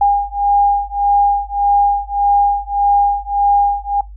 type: beating tone pair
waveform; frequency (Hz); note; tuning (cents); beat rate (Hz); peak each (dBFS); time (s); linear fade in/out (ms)
sine; 809 / 810.7; G#5 / G#5; -46 / -42; 1.7; -14; 0.01-4.01; 5
effects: noise-tail reverb RT60 0.2 s tail -21 dB re dry + added 50 Hz sine -31 dBFS peak until 4.16 s